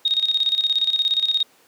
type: tone with tremolo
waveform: sine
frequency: 3729 Hz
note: A#7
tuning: in tune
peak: -15 dBFS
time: 0.05-1.43 s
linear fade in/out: 5 ms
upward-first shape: square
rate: 17 Hz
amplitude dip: 70%
effects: pink hiss -55 dBFS RMS until 1.67 s + high-pass 300 Hz 12 dB/octave